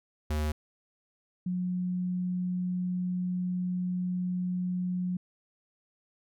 square / sine tone pair in turn, 76 / 180.76 Hz, D#2 / F#3, -40 / -40 cents, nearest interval octave + minor third, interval 1500 cents, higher second, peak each -28 dBFS, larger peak neither, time 0.3-0.52 / 1.46-5.17 s, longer second, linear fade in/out 5 ms, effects none

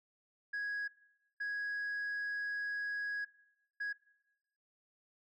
sine tone bursts at uneven times, 1660 Hz, G#6, 1 cent flat, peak -33 dBFS, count 3, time 0.53-0.88 / 1.4-3.25 / 3.8-3.93 s, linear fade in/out 10 ms, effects noise-tail reverb RT60 1.0 s tail -22 dB re dry + tanh soft clip ceiling -34 dBFS

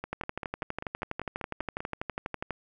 two click trains, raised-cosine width 0.5 ms, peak -20 / -17 dBFS, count 10 / 30, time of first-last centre 0.04-1.805 / 0.13-2.507 s, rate 5.1 / 12.2 Hz, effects none

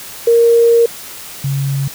sine tone pair in turn, 466.2 / 138.23 Hz, A#4 / C#3, 0 / -5 cents, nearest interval octave + major sixth, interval 2105 cents, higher first, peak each -6 / -14 dBFS, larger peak first, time 0.27-0.86 / 1.44-1.88 s, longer first, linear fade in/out 5 ms, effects white hiss -31 dBFS RMS until 1.94 s

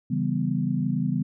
sine chord, C# half-diminished seventh, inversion none, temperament equal, 138.59 / 164.81 / 196 / 246.9 Hz, C#3 / E3 / G3 / B3, 0 / 0 / 0 / 0 cents, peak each -28 dBFS, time 0.1-1.23 s, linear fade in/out 10 ms, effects none

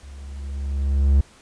triangle tone with level ramp, 69.3 Hz, C#2, in tune, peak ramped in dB -36 to -9 dBFS, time 0.03-1.21 s, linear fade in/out 5 ms, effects pink hiss -51 dBFS RMS until 1.41 s + resampled to 22050 Hz

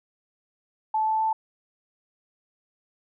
sine tone with pitch steps, 871 / 876 / 881.1 Hz, A5 / A5 / A5, -18 / -8 / +2 cents, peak -21 dBFS, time 0.94-1.33 s, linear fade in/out 5 ms, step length 130 ms, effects none

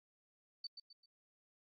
sine tone with echo, 4556 Hz, C#8, 47 cents sharp, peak -39 dBFS, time 0.64-0.67 s, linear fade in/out 5 ms, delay 130 ms, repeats 3, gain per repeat -9 dB, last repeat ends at 1.06 s, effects tanh soft clip ceiling -40 dBFS + AAC 32 kbps

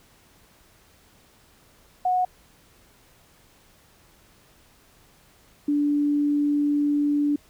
sine tone pair in turn, 732 / 291.3 Hz, F#5 / D4, -19 / -14 cents, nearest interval octave + major third, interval 1595 cents, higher first, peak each -19 dBFS, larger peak neither, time 2.05-2.25 / 5.68-7.36 s, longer second, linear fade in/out 5 ms, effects pink hiss -57 dBFS RMS until 7.49 s

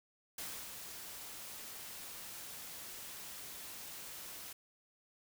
white noise with ADSR envelope, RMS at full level -43 dBFS, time 0.38-4.53 s, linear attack 4 ms, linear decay 300 ms, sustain -5 dB, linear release 5 ms, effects none

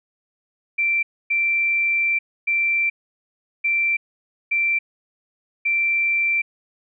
sine tone bursts at uneven times, 2349 Hz, D7, in tune, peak -17 dBFS, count 6, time 0.78-1.03 / 1.3-2.19 / 2.47-2.9 / 3.64-3.97 / 4.51-4.79 / 5.65-6.42 s, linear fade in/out 10 ms, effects none

